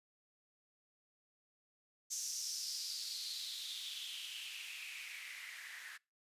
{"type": "noise with band-pass filter sweep", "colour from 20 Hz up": "blue", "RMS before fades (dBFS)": -45, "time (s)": [2.1, 5.98], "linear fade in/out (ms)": 20, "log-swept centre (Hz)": [6200, 1700], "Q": 4.9, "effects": ["noise-tail reverb RT60 0.3 s tail -26 dB re dry", "resampled to 32000 Hz"]}